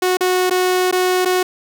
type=tone with dropouts; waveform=sawtooth; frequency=366.6 Hz; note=F#4; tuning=16 cents flat; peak=-10 dBFS; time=0.02-1.43 s; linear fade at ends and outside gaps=5 ms; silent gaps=0.171-0.207 / 0.498-0.508 / 0.913-0.925 / 1.25-1.256 s; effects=none